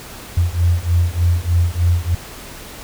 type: beating tone pair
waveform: sine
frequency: 85 / 88.3 Hz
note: F2 / F2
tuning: -46 / +20 cents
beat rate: 3.3 Hz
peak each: -16 dBFS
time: 0.37-2.15 s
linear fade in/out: 5 ms
effects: pink hiss -35 dBFS RMS until 2.83 s